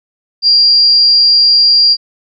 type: tone with amplitude modulation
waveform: sine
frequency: 4758 Hz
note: D8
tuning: 22 cents sharp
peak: -3 dBFS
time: 0.42-1.97 s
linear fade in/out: 50 ms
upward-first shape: sine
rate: 283 Hz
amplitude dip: 35%
effects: none